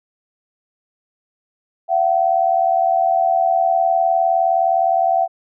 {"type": "tone pair together", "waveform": "sine", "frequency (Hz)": [679, 758.6], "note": ["F5", "F#5"], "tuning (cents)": [-49, 43], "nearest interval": "major second", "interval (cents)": 192, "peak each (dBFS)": -16, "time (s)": [1.88, 5.28], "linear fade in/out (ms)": 50, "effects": []}